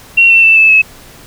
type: tone with pitch steps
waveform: sine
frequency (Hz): 2734 / 2696 / 2659 / 2623 / 2587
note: F7 / E7 / E7 / E7 / E7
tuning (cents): -37 / +38 / +14 / -9 / -33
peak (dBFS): -3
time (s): 0.17-0.82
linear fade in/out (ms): 10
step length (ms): 130
effects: pink hiss -37 dBFS RMS until 1.26 s